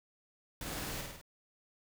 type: noise with echo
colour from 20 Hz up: pink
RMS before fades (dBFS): -42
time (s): 0.61-1.01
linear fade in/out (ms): 2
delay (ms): 51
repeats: 4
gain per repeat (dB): -3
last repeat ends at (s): 1.214
effects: none